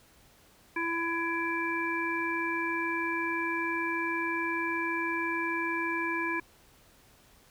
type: harmonic tone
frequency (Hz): 334.2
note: E4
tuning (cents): +24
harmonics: 1 / 3 / 5 / 7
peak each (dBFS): -34 / -34 / -34 / -34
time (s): 0.76-6.4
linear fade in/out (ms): 5
effects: pink hiss -60 dBFS RMS until 7.5 s